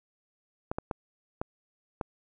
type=clicks; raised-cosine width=1 ms; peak=-17 dBFS; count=5; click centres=0.715 / 0.785 / 0.912 / 1.415 / 2.012 s; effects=none